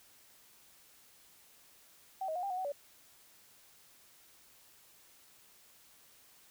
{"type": "tone with pitch steps", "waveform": "sine", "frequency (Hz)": [765, 633, 719, 794, 731, 750, 571], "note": ["G5", "D#5", "F#5", "G5", "F#5", "F#5", "D5"], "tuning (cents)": [-42, 30, -50, 22, -21, 23, -49], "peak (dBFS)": -34, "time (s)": [2.21, 2.721], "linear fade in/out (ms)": 5, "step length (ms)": 73, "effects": ["white hiss -62 dBFS RMS until 6.5 s"]}